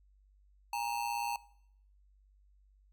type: ring-modulated tone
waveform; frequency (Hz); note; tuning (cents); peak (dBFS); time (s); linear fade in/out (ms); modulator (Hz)
square; 880; A5; 0; -31; 0.73-1.36; 2; 58.6
effects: noise-tail reverb RT60 0.7 s tail -20 dB re dry + added 49 Hz sine -62 dBFS peak until 2.92 s

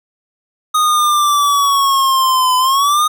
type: linear two-way sweep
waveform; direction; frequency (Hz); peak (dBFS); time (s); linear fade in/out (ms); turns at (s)
square; down then up; 1244.5 to 1008 to 1244.5; -11; 0.74-3.08; 10; 2.57
effects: none

